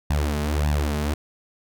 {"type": "tone with flanger", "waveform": "sawtooth", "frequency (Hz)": 74, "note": "D2", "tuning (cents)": 14, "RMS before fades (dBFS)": -23, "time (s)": [0.1, 1.14], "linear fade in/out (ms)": 5, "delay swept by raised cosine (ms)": [1.1, 4.8], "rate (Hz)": 1.7, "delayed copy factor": 0.9, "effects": []}